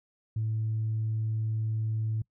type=tone; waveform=sine; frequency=110 Hz; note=A2; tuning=in tune; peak=-26 dBFS; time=0.36-2.22 s; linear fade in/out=5 ms; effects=noise-tail reverb RT60 0.1 s tail -25 dB re dry + tanh soft clip ceiling -23 dBFS